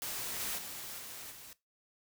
white noise with level steps, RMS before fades -39 / -37 / -44 / -46 / -51 dBFS, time 0.02-1.53 s, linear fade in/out 0 ms, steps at 0.39 / 0.57 / 0.98 / 1.3 s, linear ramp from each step 20 ms, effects noise-tail reverb RT60 0.2 s tail -18 dB re dry

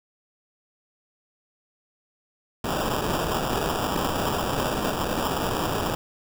blue noise with sample-and-hold, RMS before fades -26 dBFS, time 2.64-5.95 s, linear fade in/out 2 ms, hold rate 2100 Hz, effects none

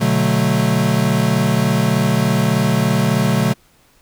square chord, B minor seventh, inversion none, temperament equal, 123.47 / 146.83 / 185 / 220 Hz, B2 / D3 / F#3 / A3, 0 / 0 / 0 / 0 cents, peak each -20 dBFS, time 0-3.54 s, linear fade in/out 20 ms, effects pink hiss -54 dBFS RMS until 4.01 s

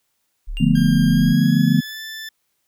sine tone, 35.64 Hz, C#1, 49 cents sharp, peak -24 dBFS, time 0.47-1.34 s, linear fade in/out 20 ms
triangle tone with exponential decay, 2794 Hz, F7, in tune, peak -25 dBFS, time 0.57-0.93 s, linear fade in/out 0 ms, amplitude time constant 78 ms
sine chord, B half-diminished seventh, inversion first, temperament equal, 146.83 / 174.61 / 220 / 246.9 Hz, D3 / F3 / A3 / B3, 0 / 0 / 0 / 0 cents, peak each -18 dBFS, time 0.6-1.81 s, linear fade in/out 10 ms
20% pulse tone with pitch glide, 1605 to 1760.4 Hz, G6 to A6, +40 to 0 cents, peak -25 dBFS, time 0.75-2.29 s, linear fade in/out 5 ms, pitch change +160 cents, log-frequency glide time 1.07-2.01 s
effects white hiss -70 dBFS RMS until 2.67 s

